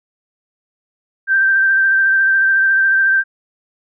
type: tone with vibrato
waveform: sine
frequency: 1568 Hz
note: G6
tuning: in tune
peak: -10 dBFS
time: 1.27-3.24 s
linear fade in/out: 50 ms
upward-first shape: triangle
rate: 14 Hz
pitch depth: 25 cents each way
effects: none